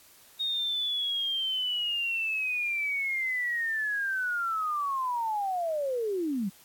sine linear sweep, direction down, 3729 to 178.6 Hz, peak -27 dBFS, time 0.39-6.5 s, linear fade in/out 20 ms, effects white hiss -56 dBFS RMS until 6.64 s + AAC 64 kbps

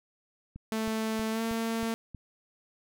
click train, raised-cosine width 5 ms, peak -30 dBFS, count 6, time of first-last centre 0.56-2.147 s, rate 3.15 Hz
sawtooth tone with pitch glide, 220.6 to 226.9 Hz, A3 to A#3, +5 to -47 cents, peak -25 dBFS, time 0.72-1.94 s, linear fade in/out 0 ms, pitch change +48 cents, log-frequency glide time 1.31-1.42 s
effects none

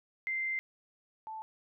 sine tone pair in turn, 2085 / 877.6 Hz, C7 / A5, -7 / -5 cents, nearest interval octave + minor third, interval 1498 cents, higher first, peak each -31 / -39 dBFS, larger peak first, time 0.27-0.59 / 1.27-1.42 s, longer first, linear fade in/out 0 ms, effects none

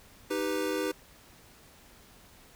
square chord, Eb augmented, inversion none, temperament equal, 311.1 / 392 / 493.9 Hz, Eb4 / G4 / B4, 0 / 0 / 0 cents, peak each -34 dBFS, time 0.3-0.92 s, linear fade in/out 10 ms, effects pink hiss -56 dBFS RMS until 2.55 s

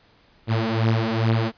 sawtooth beating tone pair, 111.4 / 113.8 Hz, A2 / A#2, +22 / -41 cents, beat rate 2.4 Hz, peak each -18 dBFS, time 0.47-1.52 s, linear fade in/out 50 ms, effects pink hiss -57 dBFS RMS until 1.57 s + resampled to 11025 Hz

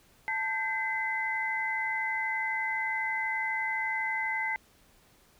sine tone cluster, 882 / 1572 / 2039 Hz, A5 / G6 / C7, +4 / +4 / -45 cents, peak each -34 / -38 / -30 dBFS, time 0.28-4.56 s, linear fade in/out 0 ms, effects pink hiss -62 dBFS RMS until 5.39 s

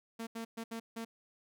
sawtooth tone bursts at uneven times, 227.7 Hz, A#3, 40 cents flat, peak -35 dBFS, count 5, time 0.19-0.27 / 0.35-0.45 / 0.57-0.64 / 0.71-0.8 / 0.96-1.05 s, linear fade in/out 10 ms, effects none

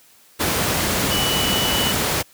sine tone in noise, 2960 Hz, F#7, in tune, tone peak -22 dBFS, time 1.1-1.93 s, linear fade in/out 20 ms, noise pink, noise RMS -20 dBFS, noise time 0.39-2.23 s, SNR -5 dB, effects white hiss -52 dBFS RMS until 2.33 s + high-pass 80 Hz 12 dB/octave

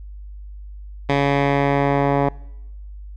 10% pulse tone with low-pass filter sweep, 140.7 Hz, C#3, 26 cents sharp, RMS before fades -18 dBFS, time 1.09-2.29 s, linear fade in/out 5 ms, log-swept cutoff 3000 to 1200 Hz, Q 1.1, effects noise-tail reverb RT60 0.9 s tail -23 dB re dry + added 50 Hz sine -33 dBFS peak until 3.16 s

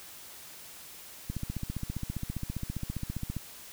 click train, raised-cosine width 5 ms, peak -21 dBFS, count 32, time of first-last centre 1.3-3.367 s, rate 15 Hz, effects white hiss -48 dBFS RMS until 3.72 s

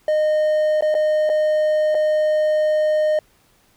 triangle tone with dropouts, 614 Hz, D#5, 23 cents flat, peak -13 dBFS, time 0.08-3.19 s, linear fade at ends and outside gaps 2 ms, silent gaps 0.809-0.823 / 0.943-0.95 / 1.293-1.298 / 1.946-1.95 s, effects pink hiss -58 dBFS RMS until 3.76 s

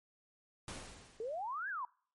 pink noise with exponential decay, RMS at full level -43 dBFS, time 0.68-1.65 s, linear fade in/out 2 ms, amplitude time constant 210 ms
sine exponential two-way sweep, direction up then down, 425.3 to 1712 to 944 Hz, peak -37 dBFS, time 1.2-1.85 s, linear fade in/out 2 ms, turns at 1.69 s
effects noise-tail reverb RT60 0.5 s tail -25 dB re dry + MP3 48 kbps

